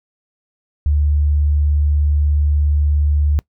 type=tone; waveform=sine; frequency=73.6 Hz; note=D2; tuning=4 cents sharp; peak=-12 dBFS; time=0.86-3.39 s; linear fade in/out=0 ms; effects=noise-tail reverb RT60 0.1 s tail -23 dB re dry